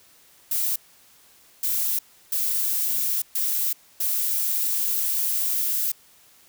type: noise bursts at uneven times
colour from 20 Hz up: violet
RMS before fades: -24 dBFS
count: 5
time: 0.51-0.76 / 1.63-1.99 / 2.32-3.22 / 3.35-3.73 / 4-5.92 s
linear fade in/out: 5 ms
effects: white hiss -55 dBFS RMS until 6.48 s